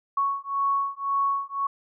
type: beating tone pair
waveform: sine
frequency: 1108.7 / 1110.6 Hz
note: C#6 / C#6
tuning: 0 / +3 cents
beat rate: 1.9 Hz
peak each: -26 dBFS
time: 0.17-1.67 s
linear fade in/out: 5 ms
effects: none